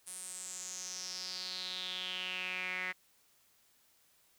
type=tone with band-pass filter sweep; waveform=sawtooth; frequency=183.8 Hz; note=F#3; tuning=11 cents flat; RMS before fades=-41 dBFS; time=0.06-2.93 s; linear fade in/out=20 ms; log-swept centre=9600 to 2000 Hz; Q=5.9; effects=white hiss -69 dBFS RMS until 4.38 s